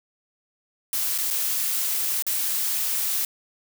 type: noise with dropouts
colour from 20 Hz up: blue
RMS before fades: -25 dBFS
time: 0.93-3.25 s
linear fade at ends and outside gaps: 2 ms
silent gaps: 1.179-1.184 / 1.304-1.308 / 2.224-2.266 s
effects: none